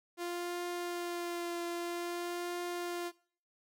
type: tone with vibrato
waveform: sawtooth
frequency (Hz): 347.7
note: F4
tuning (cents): -8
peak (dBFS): -32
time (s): 0.17-3.12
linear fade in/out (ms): 50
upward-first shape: triangle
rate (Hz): 0.51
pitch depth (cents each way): 20
effects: noise-tail reverb RT60 0.5 s tail -21 dB re dry